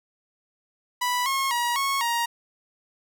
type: tone with pitch steps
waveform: sawtooth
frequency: 986 / 1083 / 957 / 1099 / 940 Hz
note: B5 / C#6 / A#5 / C#6 / A#5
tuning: -3 / -41 / +45 / -15 / +14 cents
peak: -19 dBFS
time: 1.01-2.26 s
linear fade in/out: 10 ms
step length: 250 ms
effects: none